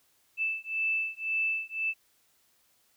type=beating tone pair; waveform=sine; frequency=2637 / 2638.9 Hz; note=E7 / E7; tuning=0 / +1 cents; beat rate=1.9 Hz; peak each=-31 dBFS; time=0.37-1.94 s; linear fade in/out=50 ms; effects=white hiss -68 dBFS RMS until 2.96 s